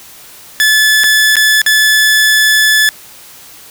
sawtooth tone with dropouts, 1729 Hz, A6, 31 cents flat, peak -3 dBFS, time 0.6-2.89 s, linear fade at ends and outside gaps 0 ms, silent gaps 1.036-1.041 / 1.356-1.367 / 1.617-1.663 s, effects white hiss -36 dBFS RMS until 3.7 s

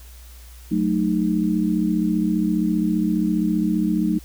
sine chord, D# diminished, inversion first, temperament equal with one note detuned, 185 / 220 / 308.6 Hz, F#3 / A3 / D#4, 0 / 0 / -14 cents, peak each -22 dBFS, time 0.71-4.19 s, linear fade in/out 10 ms, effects added 60 Hz sine -40 dBFS peak until 4.24 s + white hiss -49 dBFS RMS until 4.24 s

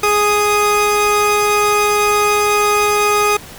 30% pulse tone pair together, 415.5 / 1244.5 Hz, G#4 / D#6, +1 / 0 cents, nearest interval octave + perfect fifth, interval 1899 cents, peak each -12 dBFS, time 0.03-3.37 s, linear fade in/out 5 ms, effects pink hiss -35 dBFS RMS until 3.58 s

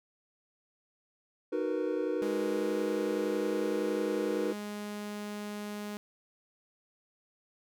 triangle chord, B major seventh, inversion first, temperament just, 308.7 / 370.4 / 463 / 493.9 Hz, D#4 / F#4 / A#4 / B4, -14 / +2 / -12 / 0 cents, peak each -33 dBFS, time 1.52-4.53 s, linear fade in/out 10 ms
sawtooth tone, 207.7 Hz, G#3, in tune, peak -33 dBFS, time 2.22-5.97 s, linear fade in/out 0 ms
effects none

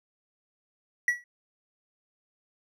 triangle tone with exponential decay, 1937 Hz, B6, 34 cents flat, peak -16 dBFS, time 1.08-1.24 s, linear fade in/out 2 ms, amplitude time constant 34 ms, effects none

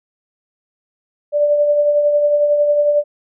sine tone with tremolo, 587.3 Hz, D5, in tune, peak -9 dBFS, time 1.32-3.04 s, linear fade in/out 50 ms, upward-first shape triangle, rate 11 Hz, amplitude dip 45%, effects none

